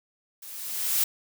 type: noise with level ramp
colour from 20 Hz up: blue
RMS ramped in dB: -43 to -22 dBFS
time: 0.42-1.04 s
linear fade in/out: 5 ms
effects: none